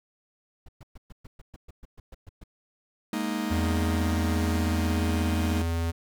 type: noise bursts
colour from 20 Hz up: brown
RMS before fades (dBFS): -43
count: 13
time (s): 0.66-2.438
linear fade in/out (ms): 5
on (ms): 26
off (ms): 120
type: chord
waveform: 45% pulse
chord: Ab suspended second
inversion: none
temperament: just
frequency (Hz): 207.7 / 233.6 / 311.5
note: Ab3 / Bb3 / Eb4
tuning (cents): 0 / +4 / +2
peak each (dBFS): -32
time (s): 3.13-5.62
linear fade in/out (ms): 2
type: tone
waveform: square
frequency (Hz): 83.4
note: E2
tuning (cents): +21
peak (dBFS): -26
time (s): 3.5-5.92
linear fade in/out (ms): 20
effects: none